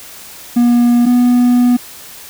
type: tone pair in turn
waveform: triangle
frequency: 240 / 245 Hz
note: B3 / B3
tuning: -49 / -14 cents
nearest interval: unison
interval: 35 cents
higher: second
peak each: -5 dBFS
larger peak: neither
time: 0.56-1.06 / 1.06-1.77 s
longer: second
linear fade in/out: 10 ms
effects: white hiss -34 dBFS RMS until 2.29 s